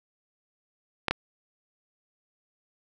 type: clicks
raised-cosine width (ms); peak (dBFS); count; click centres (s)
0.3; -8; 2; 1.083 / 1.11
effects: none